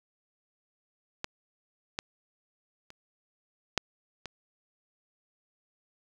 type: clicks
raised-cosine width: 0.2 ms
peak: -15 / -14 / -30 / -7 / -21 dBFS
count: 5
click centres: 1.244 / 1.989 / 2.904 / 3.777 / 4.257 s
effects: 8-bit